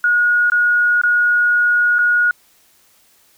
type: tone with dropouts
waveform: sine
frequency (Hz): 1446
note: F#6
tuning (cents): -40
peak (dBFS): -11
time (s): 0.04-2.31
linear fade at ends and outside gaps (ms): 2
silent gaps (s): 0.5-0.519 / 1.015-1.035 / 1.985-1.989
effects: white hiss -54 dBFS RMS until 3.37 s